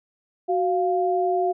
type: tone pair together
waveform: sine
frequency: 370.8 / 698.5 Hz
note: F#4 / F5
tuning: +4 / 0 cents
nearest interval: major seventh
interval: 1096 cents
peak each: -22 dBFS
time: 0.48-1.53 s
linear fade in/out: 20 ms
effects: none